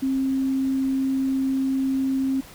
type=tone; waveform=sine; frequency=266.7 Hz; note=C4; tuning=33 cents sharp; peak=-20 dBFS; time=0.02-2.41 s; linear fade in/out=10 ms; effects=pink hiss -45 dBFS RMS until 2.54 s